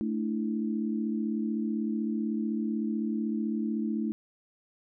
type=chord; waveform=sine; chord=A suspended fourth; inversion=none; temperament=equal; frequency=220 / 293.7 / 329.6 Hz; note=A3 / D4 / E4; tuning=0 / 0 / 0 cents; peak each=-29 / -35 / -35 dBFS; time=0.01-4.12 s; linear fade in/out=0 ms; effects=none